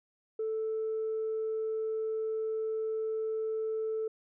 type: tone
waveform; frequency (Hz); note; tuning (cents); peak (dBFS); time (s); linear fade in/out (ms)
sine; 440; A4; 0; -29; 0.39-4.08; 5
effects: tanh soft clip ceiling -27 dBFS